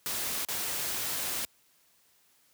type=noise with dropouts; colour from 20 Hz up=white; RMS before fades=-33 dBFS; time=0.06-1.45 s; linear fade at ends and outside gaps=0 ms; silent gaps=0.45-0.486 s; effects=white hiss -66 dBFS RMS until 2.53 s + high-pass 60 Hz 12 dB/octave